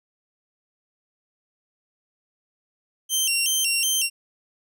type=tone with vibrato; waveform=15% pulse; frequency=2931 Hz; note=F#7; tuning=17 cents flat; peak=-13 dBFS; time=3.09-4.1 s; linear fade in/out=50 ms; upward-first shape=square; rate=2.7 Hz; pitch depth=110 cents each way; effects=none